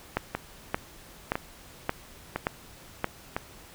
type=two click trains; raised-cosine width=0.5 ms; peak=-13 / -10 dBFS; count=4 / 6; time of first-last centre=0.35-3.365 / 0.17-3.044 s; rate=0.995 / 1.74 Hz; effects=pink hiss -50 dBFS RMS until 3.74 s